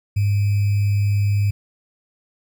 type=tone with sample-and-hold; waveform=sine; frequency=101.7 Hz; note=G#2; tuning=36 cents flat; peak=-15 dBFS; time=0.16-1.51 s; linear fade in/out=10 ms; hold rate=2450 Hz; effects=none